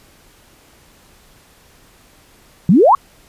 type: exponential sweep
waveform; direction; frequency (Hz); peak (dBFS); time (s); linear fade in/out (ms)
sine; up; 155.56 to 1174.7; -6; 2.69-2.95; 2
effects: pink hiss -49 dBFS RMS until 3.28 s + resampled to 32000 Hz